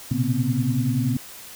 sine tone cluster, 116.6 / 126.7 / 137.2 / 239.5 / 259.5 Hz, A#2 / B2 / C#3 / A#3 / C4, +1 / +45 / -17 / +47 / -14 cents, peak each -26 dBFS, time 0.11-1.17 s, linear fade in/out 5 ms, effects white hiss -41 dBFS RMS until 1.55 s

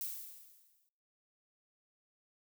violet noise with exponential decay, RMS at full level -38 dBFS, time 0.01-0.89 s, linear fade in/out 1 ms, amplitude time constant 190 ms, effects noise-tail reverb RT60 0.8 s tail -25 dB re dry

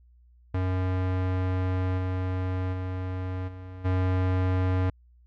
square tone with level steps, 92.5 Hz, F#2, in tune, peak -25 / -27 / -30 / -39 / -23 dBFS, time 0.54-4.9 s, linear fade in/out 5 ms, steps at 1.97 / 2.72 / 3.47 / 3.84 s, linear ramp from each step 20 ms, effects added 60 Hz sine -54 dBFS peak until 5.26 s + low-pass 2000 Hz 12 dB/octave

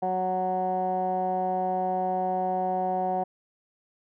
15% pulse tone with low-pass filter, 185 Hz, F#3, in tune, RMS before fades -27 dBFS, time 0.02-3.24 s, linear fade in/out 10 ms, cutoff 790 Hz, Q 7.3, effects none

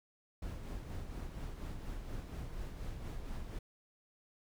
brown noise with tremolo, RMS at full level -41 dBFS, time 0.42-3.59 s, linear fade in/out 5 ms, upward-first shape sine, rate 4.2 Hz, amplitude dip 40%, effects none

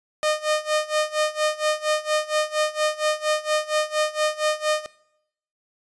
sawtooth tone with tremolo, 612 Hz, D#5, 29 cents flat, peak -14 dBFS, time 0.23-4.86 s, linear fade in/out 0 ms, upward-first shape sine, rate 4.3 Hz, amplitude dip 90%, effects noise-tail reverb RT60 0.8 s tail -21 dB re dry + resampled to 22050 Hz

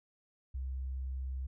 sine tone, 65.41 Hz, C2, in tune, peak -35 dBFS, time 0.54-1.47 s, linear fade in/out 10 ms, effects none

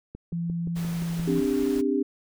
click train, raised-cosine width 3 ms, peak -25 dBFS, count 7, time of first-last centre 0.15-1.197 s, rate 5.73 Hz
sine tone with pitch glide, 169.5 to 168.13 Hz, E3 to E3, +49 to +34 cents, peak -26 dBFS, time 0.32-1.4 s, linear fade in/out 5 ms, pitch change -15 cents, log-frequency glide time 0.76-1.17 s
pink noise, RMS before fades -41 dBFS, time 0.75-1.82 s, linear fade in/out 20 ms
sine chord, C suspended second, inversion none, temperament equal with one note detuned, 261.6 / 293.7 / 398.2 Hz, C4 / D4 / G4, 0 / 0 / +27 cents, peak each -26 dBFS, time 1.27-2.03 s, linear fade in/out 10 ms
effects none

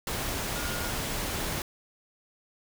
sine tone in noise, 1427 Hz, F6, 37 cents sharp, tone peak -39 dBFS, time 0.56-0.9 s, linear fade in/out 2 ms, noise pink, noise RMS -32 dBFS, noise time 0.07-1.62 s, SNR -10 dB, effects none

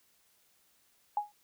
sine tone with exponential decay, 830.6 Hz, G#5, in tune, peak -24 dBFS, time 1.17-1.32 s, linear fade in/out 2 ms, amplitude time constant 31 ms, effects white hiss -69 dBFS RMS until 1.43 s

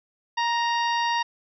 harmonic tone with a mistuned harmonic, 932.3 Hz, A#5, in tune, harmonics 1 / 2 / 3 / 4 / 5 / 6, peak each -23 / -29 / -33 / -35 / -37 / -39 dBFS, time 0.37-1.23 s, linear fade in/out 10 ms, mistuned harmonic 1, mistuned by +18 cents, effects none

